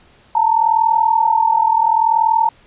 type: tone pair together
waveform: sine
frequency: 881.3 / 922 Hz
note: A5 / A#5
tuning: +3 / -19 cents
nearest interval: minor second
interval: 78 cents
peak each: -14 dBFS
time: 0.35-2.49 s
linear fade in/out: 5 ms
effects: pink hiss -50 dBFS RMS until 2.66 s + resampled to 8000 Hz